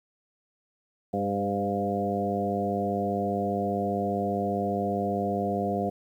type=harmonic tone with a mistuned harmonic; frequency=100 Hz; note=G2; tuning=35 cents sharp; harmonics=1 / 2 / 3 / 4 / 5 / 6 / 7; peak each=-37 / -30 / -36 / -33 / -33 / -37 / -30 dBFS; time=1.13-5.9 s; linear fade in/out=10 ms; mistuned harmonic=5; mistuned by=+17 cents; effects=10-bit